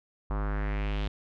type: tone with low-pass filter sweep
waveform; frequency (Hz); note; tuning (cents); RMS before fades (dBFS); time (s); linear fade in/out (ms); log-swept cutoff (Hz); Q
square; 51.1; G#1; -27; -30; 0.3-1.08; 5; 1100 to 3600; 2.7
effects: none